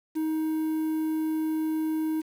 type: tone with quantisation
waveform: triangle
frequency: 314.7 Hz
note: D#4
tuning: 20 cents sharp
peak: -23 dBFS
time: 0.15-2.22 s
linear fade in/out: 20 ms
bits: 8
effects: none